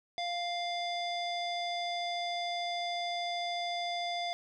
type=tone with low-pass filter; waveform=square; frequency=698.5 Hz; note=F5; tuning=in tune; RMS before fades=-35 dBFS; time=0.18-4.33 s; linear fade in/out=0 ms; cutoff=4200 Hz; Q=4.8; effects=none